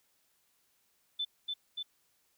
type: tone with echo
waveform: sine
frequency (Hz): 3520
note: A7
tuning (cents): 0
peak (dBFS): -31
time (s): 1.19-1.25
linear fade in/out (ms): 10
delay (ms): 290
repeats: 2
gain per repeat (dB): -2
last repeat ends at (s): 1.83
effects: white hiss -73 dBFS RMS until 2.37 s